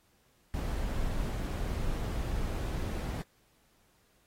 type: noise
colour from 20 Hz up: brown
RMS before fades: -33 dBFS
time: 0.54-3.22 s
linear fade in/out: 0 ms
effects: pink hiss -69 dBFS RMS until 4.26 s + AAC 48 kbps